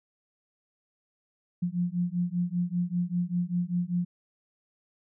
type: beating tone pair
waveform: sine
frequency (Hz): 173.7 / 178.8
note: F3 / F3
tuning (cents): -9 / +41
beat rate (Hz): 5.1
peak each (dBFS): -29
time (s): 1.62-4.05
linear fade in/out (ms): 10
effects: none